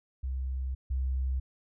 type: tone pair in turn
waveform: sine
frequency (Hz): 65.2 / 65.2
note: C2 / C2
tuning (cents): -5 / -5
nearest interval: unison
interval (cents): 0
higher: neither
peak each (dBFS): -30 / -27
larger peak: second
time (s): 0.23-0.75 / 0.9-1.4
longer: first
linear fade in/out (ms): 10
effects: none